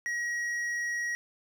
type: tone with hard clipping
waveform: sine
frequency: 1902 Hz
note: A#6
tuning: 34 cents sharp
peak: -31 dBFS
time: 0.06-1.15 s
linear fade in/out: 0 ms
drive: 6 dB
effects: none